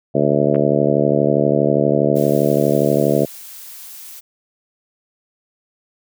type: harmonic tone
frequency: 72.4 Hz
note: D2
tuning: 24 cents flat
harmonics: 2 / 3 / 4 / 5 / 6 / 7 / 8 / 9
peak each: -21 / -21 / -21 / -21 / -21 / -21 / -21 / -21 dBFS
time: 0.14-3.26 s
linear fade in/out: 20 ms
type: clicks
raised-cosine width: 0.5 ms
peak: -20 dBFS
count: 2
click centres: 0.546 / 0.558 s
type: noise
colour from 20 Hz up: blue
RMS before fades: -36 dBFS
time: 2.15-4.21 s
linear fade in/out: 20 ms
effects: none